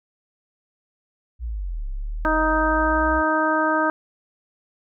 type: linear two-way sweep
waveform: sine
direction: down then up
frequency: 61.74 to 32.7 to 61.74 Hz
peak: -25 dBFS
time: 1.39-3.23 s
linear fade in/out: 50 ms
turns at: 1.88 s
type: harmonic tone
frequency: 312.6 Hz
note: D#4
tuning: 8 cents sharp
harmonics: 1 / 2 / 3 / 4 / 5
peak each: -24 / -24 / -24 / -24 / -24 dBFS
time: 2.25-3.9 s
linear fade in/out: 0 ms
effects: none